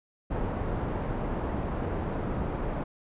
pink low-pass noise, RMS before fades -31 dBFS, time 0.3-2.84 s, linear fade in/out 10 ms, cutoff 920 Hz, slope 12 dB/octave, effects resampled to 8000 Hz

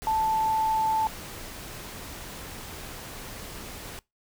sine tone in noise, 879 Hz, A5, 2 cents flat, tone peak -22 dBFS, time 0.07-1.07 s, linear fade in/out 0 ms, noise pink, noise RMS -40 dBFS, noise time 0.02-3.99 s, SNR +15 dB, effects noise-tail reverb RT60 0.2 s tail -23 dB re dry

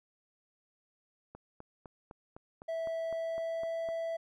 click train, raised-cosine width 1 ms, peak -33 dBFS, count 11, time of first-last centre 1.35-3.888 s, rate 3.94 Hz
triangle tone with pitch glide, 656 to 660.2 Hz, E5 to E5, -9 to +2 cents, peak -31 dBFS, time 2.68-4.17 s, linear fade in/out 10 ms, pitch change +11 cents, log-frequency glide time 3.02-3.78 s
effects none

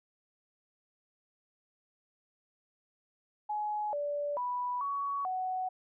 sine tone with pitch steps, 842 / 581 / 985 / 1123 / 744 Hz, G#5 / D5 / B5 / C#6 / F#5, +24 / -19 / -5 / +22 / +9 cents, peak -31 dBFS, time 3.49-5.69 s, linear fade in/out 10 ms, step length 440 ms, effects none

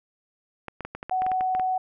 clicks, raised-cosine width 0.5 ms, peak -19 dBFS, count 12, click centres 0.683 / 0.807 / 0.85 / 0.95 / 1.029 / 1.096 / 1.22 / 1.265 / 1.317 / 1.409 / 1.55 / 1.597 s
sine tone, 746 Hz, F#5, 14 cents sharp, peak -22 dBFS, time 1.11-1.78 s, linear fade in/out 5 ms
effects none

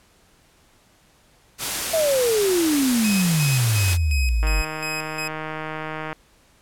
white noise, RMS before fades -25 dBFS, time 1.58-3.98 s, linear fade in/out 50 ms
sine exponential sweep, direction down, 666 to 44.67 Hz, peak -17 dBFS, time 1.93-4.62 s, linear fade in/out 10 ms
sawtooth tone with tremolo, 2529 Hz, D#7, 28 cents sharp, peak -23 dBFS, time 3.04-5.28 s, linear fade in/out 5 ms, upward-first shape square, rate 2.8 Hz, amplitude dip 70%
click train, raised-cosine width 0.5 ms, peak -15 dBFS, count 266, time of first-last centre 4.43-6.129 s, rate 156 Hz
effects pink hiss -57 dBFS RMS until 6.61 s + low-pass 12000 Hz 12 dB/octave

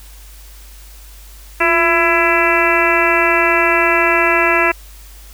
harmonic tone with a mistuned harmonic, 334.4 Hz, E4, 25 cents sharp, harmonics 1 / 2 / 3 / 4 / 5 / 6 / 7 / 8, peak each -19 / -19 / -19 / -19 / -19 / -19 / -19 / -19 dBFS, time 1.6-4.72 s, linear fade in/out 10 ms, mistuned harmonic 1, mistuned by +72 cents, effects added 50 Hz sine -36 dBFS peak until 5.33 s + white hiss -43 dBFS RMS until 5.33 s

